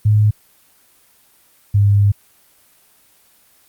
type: tone pair in turn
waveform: sine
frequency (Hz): 105.9 / 101.39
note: G#2 / G#2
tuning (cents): +34 / -41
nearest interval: minor second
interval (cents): 75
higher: first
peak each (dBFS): -9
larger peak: neither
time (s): 0.05-0.31 / 1.74-2.12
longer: second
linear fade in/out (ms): 10
effects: white hiss -53 dBFS RMS until 3.68 s + Opus 24 kbps